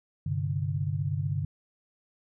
sine chord, G suspended fourth, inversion none, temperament equal, 98 / 130.81 / 146.83 Hz, G2 / C3 / D3, 0 / 0 / 0 cents, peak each -31 / -33 / -30 dBFS, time 0.26-1.45 s, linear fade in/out 5 ms, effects none

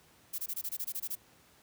violet noise bursts, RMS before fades -36 dBFS, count 11, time 0.33-1.155 s, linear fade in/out 10 ms, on 55 ms, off 22 ms, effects pink hiss -62 dBFS RMS until 1.62 s + high-pass 80 Hz 12 dB/octave

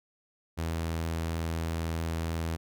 sawtooth tone, 82.1 Hz, E2, 6 cents flat, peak -26 dBFS, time 0.57-2.57 s, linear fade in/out 20 ms, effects none

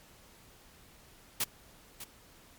white noise with echo, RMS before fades -30 dBFS, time 1.4-1.44 s, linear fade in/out 5 ms, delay 600 ms, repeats 1, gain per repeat -13 dB, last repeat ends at 2.04 s, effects pink hiss -58 dBFS RMS until 2.58 s + MP3 96 kbps

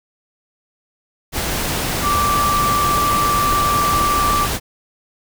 sine tone in noise, 1169 Hz, D6, 8 cents flat, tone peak -15 dBFS, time 2.02-4.48 s, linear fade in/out 50 ms, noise pink, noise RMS -21 dBFS, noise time 1.32-4.6 s, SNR +3 dB, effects none

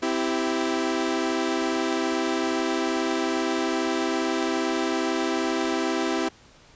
sawtooth chord, C major, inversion none, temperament equal with one note detuned, 258.8 / 329.6 / 392 Hz, C4 / E4 / G4, -19 / 0 / 0 cents, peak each -25 / -22 / -25 dBFS, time 0.02-6.29 s, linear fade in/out 10 ms, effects pink hiss -53 dBFS RMS until 6.75 s + resampled to 16000 Hz

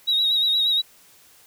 sine tone with vibrato, 3814 Hz, A#7, 39 cents sharp, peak -16 dBFS, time 0.07-0.82 s, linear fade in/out 20 ms, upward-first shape sine, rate 8.5 Hz, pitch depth 47 cents each way, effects tanh soft clip ceiling -14 dBFS + white hiss -53 dBFS RMS until 1.46 s

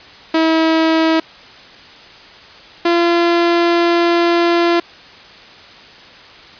sawtooth tone pair in turn, 322.5 / 342.4 Hz, E4 / F4, -38 / -34 cents, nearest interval minor second, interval 104 cents, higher second, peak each -7 dBFS, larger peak neither, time 0.34-1.2 / 2.85-4.8 s, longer second, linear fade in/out 5 ms, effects white hiss -39 dBFS RMS until 6.59 s + resampled to 11025 Hz

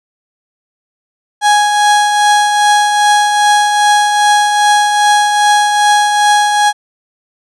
35% pulse tone with tremolo, 830.6 Hz, G#5, in tune, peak -4 dBFS, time 1.41-6.73 s, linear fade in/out 50 ms, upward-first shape triangle, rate 2.5 Hz, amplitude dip 45%, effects resampled to 24000 Hz

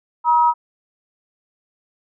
sine tone pair together, 956 / 1276.1 Hz, A#5 / D#6, +43 / +43 cents, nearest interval perfect fourth, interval 500 cents, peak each -12 / -20 dBFS, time 0.24-0.54 s, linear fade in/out 50 ms, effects none

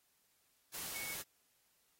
sine tone in noise, 2217 Hz, C#7, in tune, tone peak -44 dBFS, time 0.94-1.15 s, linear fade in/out 20 ms, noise white, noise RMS -44 dBFS, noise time 0.73-1.23 s, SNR -3 dB, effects white hiss -75 dBFS RMS until 1.99 s + AAC 48 kbps

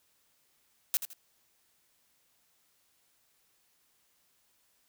blue noise with echo, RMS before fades -27 dBFS, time 0.94-0.97 s, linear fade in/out 0 ms, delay 81 ms, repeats 2, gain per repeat -10 dB, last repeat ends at 1.132 s, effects white hiss -71 dBFS RMS until 4.88 s

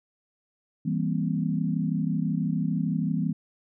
sine chord, C dominant seventh, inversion first, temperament just, 163.52 / 196.22 / 235.5 / 261.6 Hz, E3 / G3 / Bb3 / C4, -14 / +2 / +18 / 0 cents, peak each -27 / -29 / -31 / -32 dBFS, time 0.85-3.33 s, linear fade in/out 10 ms, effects none

